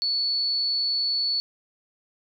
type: tone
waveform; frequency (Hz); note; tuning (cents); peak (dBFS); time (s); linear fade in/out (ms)
sine; 4435; C#8; 0; -22; 0.02-1.4; 0
effects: none